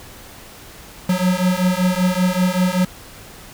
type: beating tone pair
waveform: square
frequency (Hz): 180.2 / 185.4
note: F#3 / F#3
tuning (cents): -45 / +4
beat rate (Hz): 5.2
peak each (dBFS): -19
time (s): 1.09-2.85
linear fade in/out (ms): 5
effects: pink hiss -40 dBFS RMS until 3.53 s